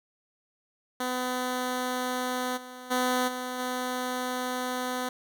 10% pulse tone with level steps, 251.9 Hz, B3, 34 cents sharp, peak -20 / -33 / -16 / -24 / -21 dBFS, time 1-5.09 s, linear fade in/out 5 ms, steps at 2.56 / 2.9 / 3.27 / 3.58 s, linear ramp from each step 20 ms, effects none

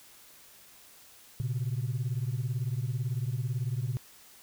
sine beating tone pair, 116.54 / 134.54 Hz, A#2 / C3, 0 / +49 cents, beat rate 18 Hz, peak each -30 / -31 dBFS, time 1.4-3.97 s, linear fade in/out 0 ms, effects tanh soft clip ceiling -24 dBFS + white hiss -55 dBFS RMS until 4.42 s

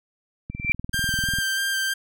click train, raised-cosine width 5 ms, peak -19 dBFS, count 19, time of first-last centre 0.5-1.387 s, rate 20.3 Hz
sine tone with exponential growth, 2349 Hz, D7, in tune, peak -15 dBFS, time 0.5-0.72 s, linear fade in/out 0 ms, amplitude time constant 46 ms
sawtooth tone with vibrato, 1580 Hz, G6, 13 cents sharp, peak -19 dBFS, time 0.93-1.94 s, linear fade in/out 10 ms, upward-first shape square, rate 3.1 Hz, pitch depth 11 cents each way
effects none

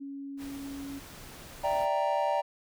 sine tone, 277.8 Hz, C#4, 4 cents sharp, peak -37 dBFS, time 0-1 s, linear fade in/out 20 ms
pink noise, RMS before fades -47 dBFS, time 0.37-1.88 s, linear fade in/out 50 ms
triangle chord, E half-diminished seventh, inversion third, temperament equal, 587.3 / 659.3 / 784 / 932.3 Hz, D5 / E5 / G5 / Bb5, 0 / 0 / 0 / 0 cents, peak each -28 / -33 / -29 / -29 dBFS, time 1.63-2.42 s, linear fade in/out 20 ms
effects none

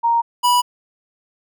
sine / square tone pair in turn, 932.3 / 979.6 Hz, A#5 / B5, 0 / -14 cents, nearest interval minor second, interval 86 cents, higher second, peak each -13 dBFS, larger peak neither, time 0.03-0.22 / 0.43-0.62 s, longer neither, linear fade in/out 20 ms, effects none

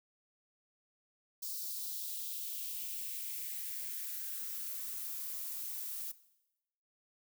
violet noise with high-pass filter sweep, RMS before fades -41 dBFS, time 1.42-6.12 s, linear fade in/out 10 ms, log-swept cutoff 4800 to 700 Hz, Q 2.4, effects noise-tail reverb RT60 0.9 s tail -17 dB re dry

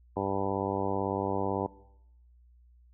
harmonic tone, 98 Hz, G2, in tune, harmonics 1 / 2 / 3 / 4 / 5 / 6 / 7 / 8 / 9 / 10, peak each -38 / -38 / -36 / -35 / -36 / -38 / -41 / -38 / -37 / -40 dBFS, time 0.16-1.67 s, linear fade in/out 10 ms, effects noise-tail reverb RT60 0.8 s tail -20 dB re dry + added 60 Hz sine -56 dBFS peak until 2.93 s

